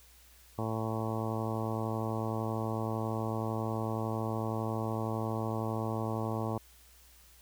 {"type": "harmonic tone", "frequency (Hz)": 110.9, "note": "A2", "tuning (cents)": 14, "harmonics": [1, 2, 3, 4, 5, 6, 7, 8, 9, 10], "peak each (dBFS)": [-35, -38, -40, -41, -42, -43, -43, -44, -45, -45], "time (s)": [0.58, 6.58], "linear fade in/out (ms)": 5, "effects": ["added 60 Hz sine -60 dBFS peak until 7.41 s", "white hiss -60 dBFS RMS until 7.41 s"]}